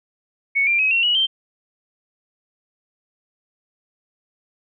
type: tone with pitch steps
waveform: sine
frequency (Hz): 2217 / 2376 / 2547 / 2729 / 2925 / 3135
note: C#7 / D7 / D#7 / F7 / F#7 / G7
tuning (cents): 0 / +20 / +40 / -41 / -21 / -1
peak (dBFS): -15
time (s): 0.55-1.27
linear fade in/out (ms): 20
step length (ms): 120
effects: none